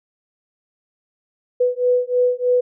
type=beating tone pair; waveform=sine; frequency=493.9 / 497.1 Hz; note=B4 / B4; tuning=0 / +11 cents; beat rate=3.2 Hz; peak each=-18 dBFS; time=1.6-2.61 s; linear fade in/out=10 ms; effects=none